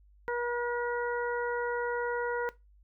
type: harmonic tone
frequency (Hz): 480.5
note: B4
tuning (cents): -48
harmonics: 1 / 2 / 3 / 4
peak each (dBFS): -32 / -35 / -36 / -42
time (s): 0.28-2.49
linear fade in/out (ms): 0
effects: noise-tail reverb RT60 0.2 s tail -18 dB re dry + added 50 Hz sine -57 dBFS peak until 2.83 s